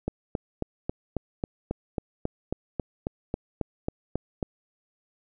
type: click train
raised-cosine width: 2 ms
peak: -14 dBFS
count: 17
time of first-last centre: 0.08-4.428 s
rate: 3.68 Hz
effects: none